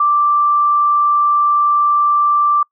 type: tone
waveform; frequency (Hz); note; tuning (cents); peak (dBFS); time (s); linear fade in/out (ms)
sine; 1174.7; D6; 0; -10; 0-2.63; 5
effects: noise-tail reverb RT60 0.1 s tail -26 dB re dry